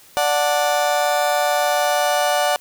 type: chord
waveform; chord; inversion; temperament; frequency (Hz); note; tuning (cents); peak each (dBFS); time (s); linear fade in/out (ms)
35% pulse; D major; none; just; 587.3 / 734.2 / 881; D5 / F#5 / A5; 0 / -14 / +2; -18 / -18 / -23; 0.17-2.56; 0
effects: white hiss -48 dBFS RMS until 2.6 s